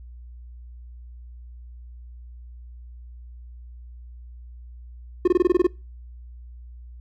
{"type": "tone bursts", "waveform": "triangle", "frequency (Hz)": 358.8, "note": "F4", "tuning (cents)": 47, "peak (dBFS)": -11, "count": 9, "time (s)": [5.25, 5.669], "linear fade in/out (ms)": 5, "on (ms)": 27, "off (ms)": 22, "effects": ["noise-tail reverb RT60 0.3 s tail -24 dB re dry", "added 60 Hz sine -39 dBFS peak until 7 s"]}